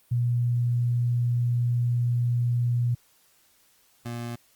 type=tone pair in turn; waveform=sine / 25% pulse; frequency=120.7 / 118.69 Hz; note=B2 / A#2; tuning=-39 / +32 cents; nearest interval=unison; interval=29 cents; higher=first; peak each=-21 / -28 dBFS; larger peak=first; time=0.11-2.95 / 4.05-4.36 s; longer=first; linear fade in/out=10 ms; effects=white hiss -62 dBFS RMS until 4.55 s + Opus 32 kbps